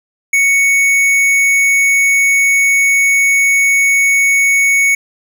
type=tone with tanh clipping; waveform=sine; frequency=2222 Hz; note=C#7; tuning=4 cents sharp; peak=-10 dBFS; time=0.33-4.95 s; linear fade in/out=5 ms; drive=14 dB; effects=none